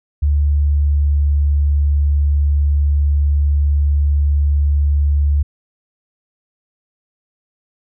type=tone with pitch glide; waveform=sine; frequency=72.8 to 72.3 Hz; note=D2 to D2; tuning=-15 to -27 cents; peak=-11 dBFS; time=0.22-5.43 s; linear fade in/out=10 ms; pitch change=-12 cents; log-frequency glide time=0.46-1.22 s; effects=none